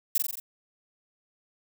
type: noise with echo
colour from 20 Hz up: violet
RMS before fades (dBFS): -23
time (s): 0.15-0.18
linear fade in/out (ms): 5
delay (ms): 44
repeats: 5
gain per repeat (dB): -3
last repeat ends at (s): 0.4
effects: none